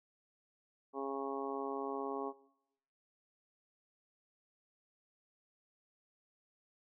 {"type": "harmonic tone", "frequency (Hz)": 137.1, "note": "C#3", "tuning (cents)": -19, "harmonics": [2, 3, 4, 5, 6, 7, 8], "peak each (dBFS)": [-44, -41, -48, -48, -46, -49, -46], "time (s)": [0.93, 2.33], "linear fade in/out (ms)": 50, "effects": ["noise-tail reverb RT60 0.8 s tail -18 dB re dry"]}